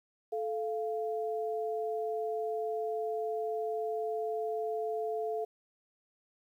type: tone pair together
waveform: sine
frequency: 436.6 / 693 Hz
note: A4 / F5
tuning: -13 / -14 cents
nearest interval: minor sixth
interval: 799 cents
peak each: -33 / -36 dBFS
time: 0.32-5.45 s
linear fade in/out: 10 ms
effects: 11-bit